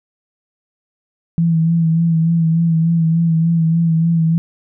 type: tone with vibrato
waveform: sine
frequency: 164.81 Hz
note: E3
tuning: in tune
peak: -11 dBFS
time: 1.38-4.38 s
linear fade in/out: 0 ms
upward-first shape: sine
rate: 3.4 Hz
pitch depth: 36 cents each way
effects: none